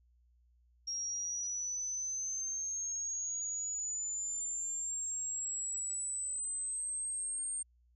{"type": "linear sweep", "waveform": "sine", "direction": "up", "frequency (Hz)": [5588, 8650], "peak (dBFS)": -35, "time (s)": [0.87, 7.63], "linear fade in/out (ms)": 10, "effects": ["added 60 Hz sine -65 dBFS peak until 7.95 s"]}